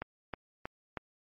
click train, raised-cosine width 0.5 ms, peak -21 dBFS, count 4, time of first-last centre 0.02-0.972 s, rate 3.15 Hz, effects MP3 32 kbps

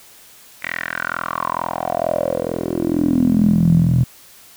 10% pulse tone with band-pass filter sweep, 42.22 Hz, E1, 42 cents sharp, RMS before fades -18 dBFS, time 0.62-4.04 s, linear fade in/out 10 ms, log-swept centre 2100 to 130 Hz, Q 6.6, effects white hiss -45 dBFS RMS until 4.56 s

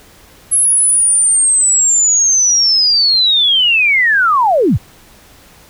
sine linear sweep, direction down, 10890 to 55 Hz, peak -8 dBFS, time 0.51-4.78 s, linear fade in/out 20 ms, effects pink hiss -43 dBFS RMS until 5.69 s

